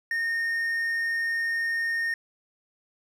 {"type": "tone", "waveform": "triangle", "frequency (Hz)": 1838, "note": "A#6", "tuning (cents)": -25, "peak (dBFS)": -23, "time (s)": [0.11, 2.14], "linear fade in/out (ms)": 2, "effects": []}